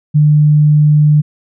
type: tone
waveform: sine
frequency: 150 Hz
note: D3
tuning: 37 cents sharp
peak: -5 dBFS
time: 0.14-1.22 s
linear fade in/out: 20 ms
effects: none